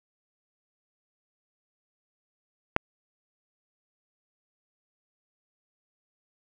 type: click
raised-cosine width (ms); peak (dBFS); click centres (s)
0.5; -5; 2.764
effects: none